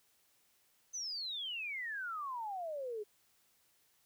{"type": "exponential sweep", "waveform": "sine", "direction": "down", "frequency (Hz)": [6260, 405.1], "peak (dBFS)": -38, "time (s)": [0.93, 3.04], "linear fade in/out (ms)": 20, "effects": ["white hiss -72 dBFS RMS until 4.05 s"]}